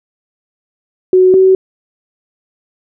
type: tone pair in turn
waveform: sine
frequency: 370.6 / 378 Hz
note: F#4 / F#4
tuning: +3 / +37 cents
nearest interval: unison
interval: 34 cents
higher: second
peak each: -4 dBFS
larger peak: neither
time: 1.13-1.34 / 1.34-1.55 s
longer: neither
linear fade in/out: 2 ms
effects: none

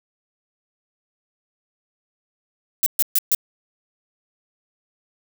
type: noise bursts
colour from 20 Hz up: violet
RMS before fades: -17 dBFS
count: 4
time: 2.83-3.348 s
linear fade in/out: 0 ms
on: 32 ms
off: 130 ms
effects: none

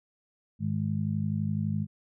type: harmonic tone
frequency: 51.91 Hz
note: G#1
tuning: in tune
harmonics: 2 / 3 / 4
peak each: -31 / -31 / -31 dBFS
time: 0.59-1.87 s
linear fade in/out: 50 ms
effects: none

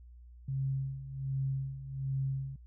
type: tone with tremolo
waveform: sine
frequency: 135 Hz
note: C#3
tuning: 45 cents flat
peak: -29 dBFS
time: 0.48-2.56 s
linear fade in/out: 5 ms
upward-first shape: sine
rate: 1.3 Hz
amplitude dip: 75%
effects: noise-tail reverb RT60 0.1 s tail -23 dB re dry + added 60 Hz sine -50 dBFS peak until 2.66 s

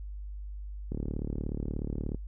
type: click train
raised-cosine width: 3 ms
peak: -21 dBFS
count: 46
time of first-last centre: 0.92-2.146 s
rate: 36.7 Hz
effects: noise-tail reverb RT60 0.1 s tail -23 dB re dry + added 50 Hz sine -37 dBFS peak until 2.27 s

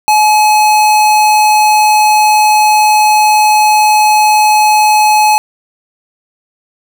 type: tone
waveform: square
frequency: 851 Hz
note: G#5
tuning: 42 cents sharp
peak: -6 dBFS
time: 0.08-5.38 s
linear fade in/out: 0 ms
effects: none

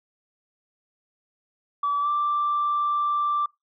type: tone with pitch glide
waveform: sine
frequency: 1150 to 1175.5 Hz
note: D6 to D6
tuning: -37 to +1 cents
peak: -20 dBFS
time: 1.83-3.46 s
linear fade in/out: 5 ms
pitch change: +38 cents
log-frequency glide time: 2.01-2.08 s
effects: noise-tail reverb RT60 0.2 s tail -25 dB re dry + tanh soft clip ceiling -17 dBFS

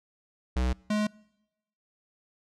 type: tone pair in turn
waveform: square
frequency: 62.8 / 211.2 Hz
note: B1 / G#3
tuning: +30 / +29 cents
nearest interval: octave + major sixth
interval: 2099 cents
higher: second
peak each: -25 dBFS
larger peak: neither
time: 0.56-0.73 / 0.9-1.07 s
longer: neither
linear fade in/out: 5 ms
effects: noise-tail reverb RT60 0.9 s tail -25 dB re dry + low-pass 7000 Hz 12 dB/octave

